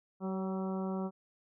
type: harmonic tone with a mistuned harmonic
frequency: 190.1 Hz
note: F#3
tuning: 47 cents sharp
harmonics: 1 / 2 / 3 / 4 / 5 / 6 / 7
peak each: -34 / -40 / -44 / -46 / -48 / -50 / -51 dBFS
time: 0.2-1.11 s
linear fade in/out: 50 ms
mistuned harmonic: 3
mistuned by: -23 cents
effects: none